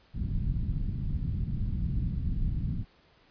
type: low-pass noise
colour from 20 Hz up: pink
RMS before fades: -30 dBFS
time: 0.13-2.85 s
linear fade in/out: 50 ms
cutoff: 190 Hz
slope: 24 dB/octave
effects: pink hiss -62 dBFS RMS until 3.3 s + resampled to 11025 Hz